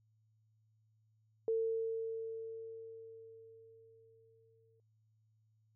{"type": "tone with exponential decay", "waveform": "sine", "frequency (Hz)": 450.1, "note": "A4", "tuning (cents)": 39, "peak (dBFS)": -30, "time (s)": [1.48, 4.8], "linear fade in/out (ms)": 1, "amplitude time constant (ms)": 720, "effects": ["added 109 Hz sine -70 dBFS peak until 5.75 s"]}